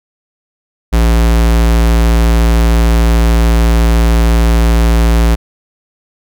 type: tone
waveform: square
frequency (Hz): 57.1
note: A#1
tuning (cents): -35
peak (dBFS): -7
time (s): 0.92-5.36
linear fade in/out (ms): 20
effects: none